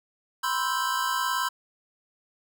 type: chord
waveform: square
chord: C major seventh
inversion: third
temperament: equal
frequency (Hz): 987.8 / 1046.5 / 1318.5 / 1568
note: B5 / C6 / E6 / G6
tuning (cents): 0 / 0 / 0 / 0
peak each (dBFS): -31 / -30 / -33 / -32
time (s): 0.43-1.49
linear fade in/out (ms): 10
effects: none